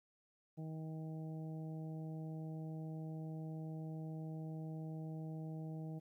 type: harmonic tone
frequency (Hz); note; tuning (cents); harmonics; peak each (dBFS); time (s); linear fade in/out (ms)
158.4; D#3; +31; 1 / 2 / 3 / 4 / 5; -43 / -51 / -57 / -58 / -61; 0.57-6; 20
effects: 13-bit

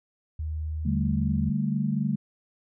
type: tone with pitch glide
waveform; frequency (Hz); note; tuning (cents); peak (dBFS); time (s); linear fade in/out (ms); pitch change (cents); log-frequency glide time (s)
sine; 77.78 to 80.01; D#2 to D#2; 0 to +49; -28; 0.39-1.5; 5; +49; 0.75-1.16
type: chord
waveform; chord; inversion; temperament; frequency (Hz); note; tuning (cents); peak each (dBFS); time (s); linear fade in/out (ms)
sine; D suspended fourth; none; equal; 146.83 / 196 / 220; D3 / G3 / A3; 0 / 0 / 0; -28; 0.85-2.16; 10
effects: none

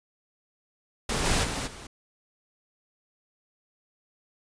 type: noise with level steps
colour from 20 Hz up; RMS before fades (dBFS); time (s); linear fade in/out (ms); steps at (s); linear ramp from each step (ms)
pink; -28 / -24 / -31 / -43; 1.09-1.87; 5; 1.24 / 1.43 / 1.66; 20
effects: resampled to 22050 Hz

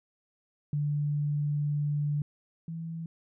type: tone pair in turn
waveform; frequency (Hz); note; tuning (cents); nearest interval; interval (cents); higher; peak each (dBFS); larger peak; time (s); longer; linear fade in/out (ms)
sine; 146.83 / 164.15; D3 / E3; 0 / -7; major second; 193; second; -26 / -34; first; 0.73-2.22 / 2.68-3.06; first; 2
effects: none

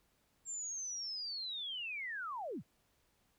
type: linear sweep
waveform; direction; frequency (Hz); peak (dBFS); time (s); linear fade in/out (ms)
sine; down; 7459 to 73.42; -39; 0.45-2.63; 50
effects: pink hiss -75 dBFS RMS until 3.38 s

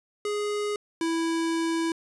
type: tone pair in turn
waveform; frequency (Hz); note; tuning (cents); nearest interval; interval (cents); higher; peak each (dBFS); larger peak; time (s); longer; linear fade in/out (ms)
square; 415.3 / 329.6; G#4 / E4; 0 / 0; major third; 400; first; -27 / -25; second; 0.25-0.76 / 1.01-1.92; second; 2
effects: resampled to 24000 Hz

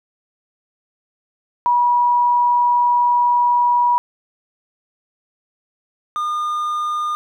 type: tone pair in turn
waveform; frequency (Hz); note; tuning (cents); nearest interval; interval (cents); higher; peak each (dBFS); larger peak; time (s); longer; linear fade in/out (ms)
sine / triangle; 968 / 1214.4; B5 / D#6; -35 / -42; major third; 393; second; -12 / -17; first; 1.66-3.98 / 6.16-7.15; first; 0
effects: none

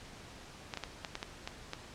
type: clicks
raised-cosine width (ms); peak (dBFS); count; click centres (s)
0.2; -20; 8; 0.738 / 0.773 / 0.837 / 1.048 / 1.154 / 1.229 / 1.475 / 1.734
effects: pink hiss -51 dBFS RMS until 1.94 s + low-pass 7000 Hz 12 dB/octave

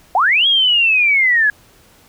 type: linear two-way sweep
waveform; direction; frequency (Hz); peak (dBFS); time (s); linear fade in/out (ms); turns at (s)
sine; up then down; 676 to 3322 to 1652; -10; 0.15-1.5; 2; 0.47
effects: pink hiss -49 dBFS RMS until 2.08 s

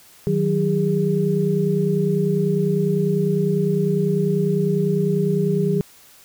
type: tone cluster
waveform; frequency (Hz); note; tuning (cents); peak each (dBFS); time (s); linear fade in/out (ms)
sine; 156.3 / 186.3 / 406.8; D#3 / F#3 / G#4; +8 / +12 / -36; -21; 0.27-5.81; 0
effects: white hiss -49 dBFS RMS until 6.24 s

